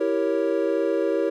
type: chord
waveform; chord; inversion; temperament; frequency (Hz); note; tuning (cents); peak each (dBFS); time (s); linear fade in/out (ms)
triangle; E diminished seventh; none; equal; 329.6 / 392 / 466.2 / 554.4; E4 / G4 / Bb4 / Db5; 0 / 0 / 0 / 0; -24; 0-1.3; 10
effects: none